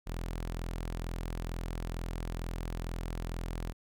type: tone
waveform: sawtooth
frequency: 42.2 Hz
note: E1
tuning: 41 cents sharp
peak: -31 dBFS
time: 0.06-3.73 s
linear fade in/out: 20 ms
effects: none